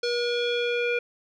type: tone with low-pass filter sweep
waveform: square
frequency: 480 Hz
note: B4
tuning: 49 cents flat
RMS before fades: -26 dBFS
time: 0.03-0.99 s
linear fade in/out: 5 ms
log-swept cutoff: 4700 to 2400 Hz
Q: 3.9
effects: none